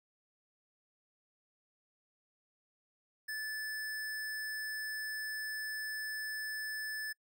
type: tone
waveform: square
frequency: 1740 Hz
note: A6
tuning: 20 cents flat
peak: -38 dBFS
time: 3.28-7.13 s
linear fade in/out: 10 ms
effects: noise-tail reverb RT60 0.1 s tail -26 dB re dry